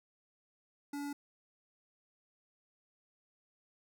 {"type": "tone with notch filter", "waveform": "square", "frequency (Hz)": 286.2, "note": "D4", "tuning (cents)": -45, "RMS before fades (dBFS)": -40, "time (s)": [0.93, 1.13], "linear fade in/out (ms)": 5, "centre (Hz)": 3100, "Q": 1.6, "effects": []}